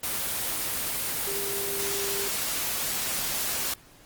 sine tone in noise, 398.3 Hz, G4, 28 cents sharp, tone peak -33 dBFS, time 1.27-2.28 s, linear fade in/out 5 ms, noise white, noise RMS -29 dBFS, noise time 0.03-3.74 s, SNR -7 dB, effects pink hiss -54 dBFS RMS until 4.05 s + Opus 24 kbps

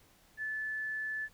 sine tone, 1740 Hz, A6, 20 cents flat, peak -34 dBFS, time 0.37-1.29 s, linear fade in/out 50 ms, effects pink hiss -64 dBFS RMS until 1.33 s

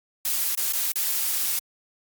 blue noise with dropouts, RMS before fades -25 dBFS, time 0.25-1.59 s, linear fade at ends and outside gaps 2 ms, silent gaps 0.551-0.574 / 0.725-0.733 / 0.92-0.957 s, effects Opus 48 kbps

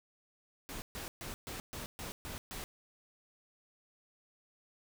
pink noise bursts, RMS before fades -43 dBFS, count 8, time 0.69-2.64 s, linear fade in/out 0 ms, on 130 ms, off 130 ms, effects none

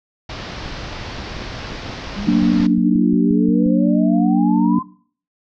pink low-pass noise, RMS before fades -30 dBFS, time 0.29-2.67 s, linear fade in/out 5 ms, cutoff 5500 Hz, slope 48 dB/octave
click train, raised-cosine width 5 ms, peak -20 dBFS, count 18, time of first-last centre 0.66-3.664 s, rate 5.66 Hz
sine exponential sweep, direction up, 197.1 to 1046.5 Hz, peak -24 dBFS, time 2.16-4.83 s, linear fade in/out 10 ms
sine chord, Gb augmented, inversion none, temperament equal, 185 / 233.1 / 293.7 Hz, Gb3 / Bb3 / D4, 0 / 0 / 0 cents, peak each -16 / -16 / -16 dBFS, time 2.27-4.79 s, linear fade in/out 5 ms
effects noise-tail reverb RT60 0.5 s tail -20 dB re dry

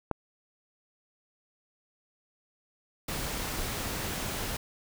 click, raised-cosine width 1 ms, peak -14 dBFS, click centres 0.113 s
pink noise, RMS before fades -34 dBFS, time 3.08-4.57 s, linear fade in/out 5 ms
effects none

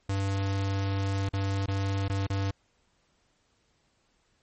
square tone with dropouts, 98 Hz, G2, in tune, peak -27 dBFS, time 0.09-2.51 s, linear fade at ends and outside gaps 5 ms, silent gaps 1.29-1.334 / 1.661-1.681 / 2.082-2.097 / 2.268-2.3 s, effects pink hiss -70 dBFS RMS until 4.42 s + MP3 32 kbps

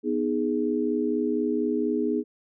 sine chord, G# minor, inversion first, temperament equal, 246.9 / 311.1 / 415.3 Hz, B3 / D#4 / G#4, 0 / 0 / 0 cents, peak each -27 dBFS, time 0.03-2.24 s, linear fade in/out 50 ms, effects none

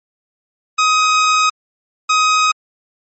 sawtooth tone bursts at uneven times, 1259 Hz, D#6, 20 cents sharp, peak -7 dBFS, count 2, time 0.78-1.5 / 2.09-2.52 s, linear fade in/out 10 ms, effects MP3 32 kbps

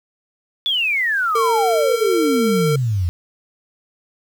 sine exponential sweep, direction down, 3500 to 82.7 Hz, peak -16 dBFS, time 0.66-3.09 s, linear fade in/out 0 ms
square tone, 454.5 Hz, A#4, 44 cents flat, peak -18 dBFS, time 1.35-2.76 s, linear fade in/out 5 ms
effects 7-bit

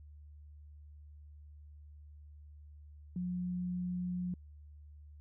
sine tone, 179.3 Hz, F3, 46 cents sharp, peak -34 dBFS, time 3.16-4.34 s, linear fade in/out 2 ms, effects added 74 Hz sine -51 dBFS peak until 5.2 s

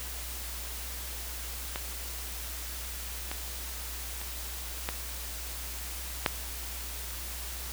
clicks, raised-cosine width 0.3 ms, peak -17 / -18 / -25 / -14 / -7 dBFS, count 5, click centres 1.759 / 3.315 / 4.215 / 4.889 / 6.262 s, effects added 60 Hz sine -40 dBFS peak until 7.72 s + white hiss -40 dBFS RMS until 7.72 s

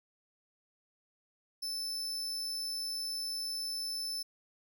40% pulse tone, 5274 Hz, E8, in tune, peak -34 dBFS, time 1.62-4.23 s, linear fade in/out 10 ms, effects none

